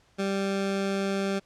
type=tone; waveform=20% pulse; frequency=196 Hz; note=G3; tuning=in tune; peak=-21 dBFS; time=0.18-1.4 s; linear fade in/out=20 ms; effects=pink hiss -63 dBFS RMS until 1.45 s + low-pass 7000 Hz 12 dB/octave